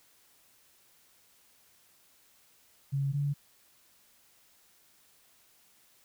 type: tone pair in turn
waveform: sine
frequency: 138.59 / 142.98 Hz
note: C#3 / D3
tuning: 0 / -46 cents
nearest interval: minor second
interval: 54 cents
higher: second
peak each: -27 dBFS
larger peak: neither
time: 2.92-3.13 / 3.13-3.34 s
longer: neither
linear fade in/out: 20 ms
effects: white hiss -64 dBFS RMS until 6.04 s